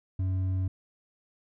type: tone with hard clipping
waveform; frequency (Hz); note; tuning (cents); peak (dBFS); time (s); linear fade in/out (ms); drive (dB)
sine; 93.5; F#2; +19; -27; 0.19-0.68; 5; 4
effects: none